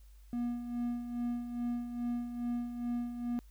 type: tone with tremolo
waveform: triangle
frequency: 240.3 Hz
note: B3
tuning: 47 cents flat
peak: -29 dBFS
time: 0.33-3.39 s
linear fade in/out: 0 ms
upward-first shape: sine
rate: 2.4 Hz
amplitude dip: 60%
effects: added 50 Hz sine -53 dBFS peak until 3.5 s + white hiss -70 dBFS RMS until 3.5 s